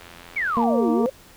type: click train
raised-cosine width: 0.3 ms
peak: -26 dBFS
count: 55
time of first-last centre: 0.01-0.639 s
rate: 85.9 Hz
type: exponential two-way sweep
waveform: sine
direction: down then up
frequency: 2335 to 298.9 to 560 Hz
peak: -21 dBFS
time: 0.36-1.1 s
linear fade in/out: 10 ms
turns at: 0.91 s
type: harmonic tone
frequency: 233.1 Hz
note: A#3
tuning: in tune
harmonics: 1 / 2 / 3 / 4 / 5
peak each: -20 / -26 / -30 / -32 / -34 dBFS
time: 0.57-1.06 s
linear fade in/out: 0 ms
effects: pink hiss -49 dBFS RMS until 1.36 s